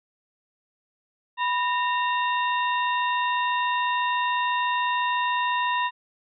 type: harmonic tone with a mistuned harmonic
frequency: 920 Hz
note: A#5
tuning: 23 cents flat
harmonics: 1 / 2 / 3 / 4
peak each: -23 / -29 / -33 / -35 dBFS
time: 1.37-5.91 s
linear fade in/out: 50 ms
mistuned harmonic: 1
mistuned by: +120 cents
effects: none